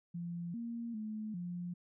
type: tone with pitch steps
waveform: sine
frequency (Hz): 171.9 / 233.4 / 215.5 / 176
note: F3 / A#3 / A3 / F3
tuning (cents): -27 / +2 / -36 / +14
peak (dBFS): -38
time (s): 0.14-1.74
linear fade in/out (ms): 10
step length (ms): 400
effects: none